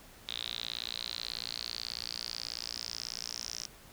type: tone with band-pass filter sweep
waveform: sawtooth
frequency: 58.27 Hz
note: A#1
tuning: in tune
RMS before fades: -40 dBFS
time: 0.28-3.66 s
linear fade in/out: 0 ms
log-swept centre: 3700 to 5600 Hz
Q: 8.3
effects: pink hiss -55 dBFS RMS until 3.92 s